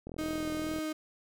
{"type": "click train", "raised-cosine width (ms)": 2, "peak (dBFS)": -28, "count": 31, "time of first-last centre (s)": [0.07, 0.786], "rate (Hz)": 41.9}
{"type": "tone with vibrato", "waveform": "35% pulse", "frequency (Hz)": 311.1, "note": "D#4", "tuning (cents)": 0, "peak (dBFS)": -31, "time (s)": [0.18, 0.93], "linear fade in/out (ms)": 10, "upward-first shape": "triangle", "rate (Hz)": 2.2, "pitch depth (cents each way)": 14}
{"effects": []}